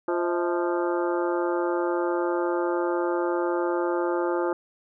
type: harmonic tone with a mistuned harmonic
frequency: 174.2 Hz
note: F3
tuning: 4 cents flat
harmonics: 2 / 3 / 4 / 5 / 6 / 7 / 8 / 9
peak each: -25 / -29 / -35 / -32 / -40 / -35 / -38 / -43 dBFS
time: 0.08-4.53 s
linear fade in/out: 2 ms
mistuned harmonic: 4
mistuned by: -130 cents
effects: none